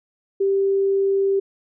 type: tone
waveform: sine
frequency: 392 Hz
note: G4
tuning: in tune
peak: -16 dBFS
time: 0.4-1.4 s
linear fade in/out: 10 ms
effects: none